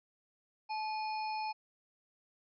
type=harmonic tone with a mistuned harmonic; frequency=864 Hz; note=A5; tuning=32 cents flat; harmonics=1 / 3 / 5 / 6; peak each=-35 / -45 / -49 / -51 dBFS; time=0.69-1.53 s; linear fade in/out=20 ms; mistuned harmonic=3; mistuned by=-91 cents; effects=none